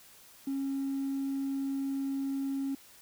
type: tone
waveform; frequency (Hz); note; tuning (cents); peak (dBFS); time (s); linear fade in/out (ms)
triangle; 273.1; C#4; -26; -27; 0.47-2.75; 5
effects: tanh soft clip ceiling -27 dBFS + white hiss -56 dBFS RMS until 3.01 s